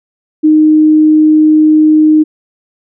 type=tone; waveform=sine; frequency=308.8 Hz; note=D#4; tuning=13 cents flat; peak=-3 dBFS; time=0.43-2.24 s; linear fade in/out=20 ms; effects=none